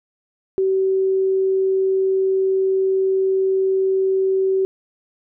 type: tone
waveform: sine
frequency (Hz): 382.2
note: G4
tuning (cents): -44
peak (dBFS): -15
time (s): 0.58-4.65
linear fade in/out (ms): 0
effects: none